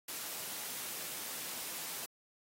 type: noise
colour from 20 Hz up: white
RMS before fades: -42 dBFS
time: 0.08-2.06 s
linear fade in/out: 5 ms
effects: high-pass 150 Hz 12 dB/octave + AAC 48 kbps